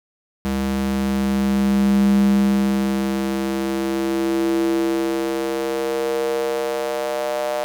square tone with high-pass filter sweep, 66.9 Hz, C2, 39 cents sharp, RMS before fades -20 dBFS, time 0.45-7.64 s, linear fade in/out 0 ms, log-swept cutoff 140 to 620 Hz, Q 5.2, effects none

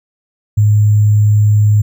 sine tone with sample-and-hold, 105.2 Hz, G#2, 23 cents sharp, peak -6 dBFS, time 0.57-1.82 s, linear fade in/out 10 ms, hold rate 7350 Hz, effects none

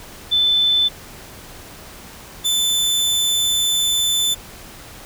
sine / sawtooth tone pair in turn, 3520 / 3520 Hz, A7 / A7, 0 / 0 cents, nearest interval unison, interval 0 cents, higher neither, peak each -13 dBFS, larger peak neither, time 0.31-0.89 / 2.44-4.35 s, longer second, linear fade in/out 20 ms, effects pink hiss -39 dBFS RMS until 5.05 s

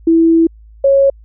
sine tone pair in turn, 329.2 / 550 Hz, E4 / C#5, -2 / -14 cents, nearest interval major sixth, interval 888 cents, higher second, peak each -6 dBFS, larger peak neither, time 0.07-0.47 / 0.84-1.1 s, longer first, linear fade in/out 5 ms, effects added 54 Hz sine -37 dBFS peak until 1.24 s

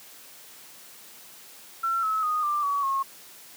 sine tone with pitch steps, 1351 / 1293 / 1237.4 / 1184.3 / 1133.4 / 1084.7 Hz, E6 / E6 / D#6 / D6 / C#6 / C#6, +42 / -34 / -10 / +14 / +38 / -38 cents, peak -23 dBFS, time 1.83-3.03 s, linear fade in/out 10 ms, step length 200 ms, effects white hiss -48 dBFS RMS until 3.56 s + high-pass 150 Hz 12 dB/octave

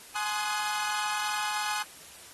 sawtooth chord, Ab dominant seventh, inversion none, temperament equal with one note detuned, 843.2 / 1046.5 / 1244.5 / 1480 Hz, Ab5 / C6 / Eb6 / Gb6, +26 / 0 / 0 / 0 cents, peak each -28 / -34 / -32 / -33 dBFS, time 0.15-1.83 s, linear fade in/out 10 ms, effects white hiss -49 dBFS RMS until 2.33 s + AAC 32 kbps

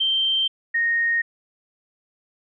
sine tone pair in turn, 3136 / 1858.2 Hz, G7 / A#6, 0 / -6 cents, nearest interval major sixth, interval 906 cents, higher first, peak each -18 dBFS, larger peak neither, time 0-0.48 / 0.74-1.22 s, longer neither, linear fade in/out 10 ms, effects none

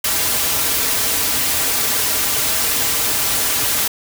white noise with comb filter, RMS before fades -18 dBFS, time 0.04-3.88 s, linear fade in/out 5 ms, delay 5.5 ms, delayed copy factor -0.6, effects none

